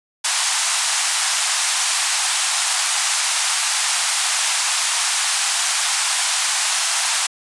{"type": "band-pass noise", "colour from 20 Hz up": "white", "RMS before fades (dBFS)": -20, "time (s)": [0.24, 7.27], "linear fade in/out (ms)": 10, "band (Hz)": [720, 10000], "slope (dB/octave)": 48, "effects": ["resampled to 24000 Hz"]}